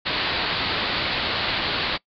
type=low-pass noise; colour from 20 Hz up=white; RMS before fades=-25 dBFS; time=0.05-1.98 s; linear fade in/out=20 ms; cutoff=4600 Hz; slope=96 dB/octave; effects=noise-tail reverb RT60 0.1 s tail -22 dB re dry